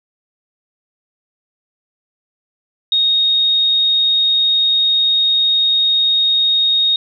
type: tone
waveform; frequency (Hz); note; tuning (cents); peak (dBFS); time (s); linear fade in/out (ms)
sine; 3729; A#7; 0; -11; 2.92-6.96; 2
effects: none